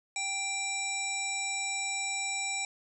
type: harmonic tone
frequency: 784 Hz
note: G5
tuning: in tune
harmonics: 1 / 3 / 5 / 7 / 9 / 10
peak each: -40 / -34 / -41 / -45 / -42 / -36 dBFS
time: 0.16-2.65 s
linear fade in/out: 2 ms
effects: none